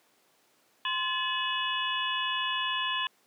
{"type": "tone cluster", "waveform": "sine", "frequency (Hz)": [1038, 1719, 2563, 2930, 3428], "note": ["C6", "A6", "E7", "F#7", "A7"], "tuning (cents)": [-14, -41, -49, -18, -46], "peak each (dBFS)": [-32, -35, -37, -33, -36], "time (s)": [0.85, 3.07], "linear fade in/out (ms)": 2, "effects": ["pink hiss -66 dBFS RMS until 3.26 s", "high-pass 300 Hz 12 dB/octave"]}